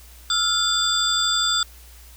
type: tone cluster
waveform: sine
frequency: 1315 / 1407 / 3537 / 4790 / 7640 Hz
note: E6 / F6 / A7 / D8 / A#8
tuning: -5 / +12 / +8 / +33 / +42 cents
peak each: -29 / -27 / -21 / -25 / -27 dBFS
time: 0.3-1.63 s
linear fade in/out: 2 ms
effects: added 60 Hz sine -44 dBFS peak until 2.16 s + white hiss -49 dBFS RMS until 2.16 s